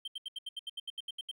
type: tone bursts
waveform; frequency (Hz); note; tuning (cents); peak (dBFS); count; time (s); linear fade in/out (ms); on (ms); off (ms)
triangle; 3136; G7; 0; -35; 13; 0.05-1.314; 5; 28; 75
effects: none